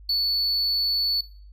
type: tone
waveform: triangle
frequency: 4450 Hz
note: C#8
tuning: 6 cents sharp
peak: -19 dBFS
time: 0.09-1.21 s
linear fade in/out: 5 ms
effects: noise-tail reverb RT60 0.5 s tail -21 dB re dry + added 50 Hz sine -43 dBFS peak until 1.52 s